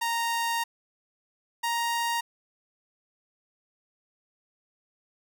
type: tone pair in turn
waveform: sawtooth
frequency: 929 / 934.9 Hz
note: A#5 / A#5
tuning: -6 / +5 cents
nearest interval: unison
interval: 11 cents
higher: second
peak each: -22 / -22 dBFS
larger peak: neither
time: 0.01-0.64 / 1.63-2.21 s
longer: first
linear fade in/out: 10 ms
effects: none

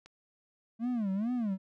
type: click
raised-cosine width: 0.2 ms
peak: -35 dBFS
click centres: 0.06 s
type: tone with vibrato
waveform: triangle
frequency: 218.2 Hz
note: A3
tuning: 14 cents flat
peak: -27 dBFS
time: 0.79-1.58 s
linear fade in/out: 50 ms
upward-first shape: sine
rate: 2.3 Hz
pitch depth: 240 cents each way
effects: none

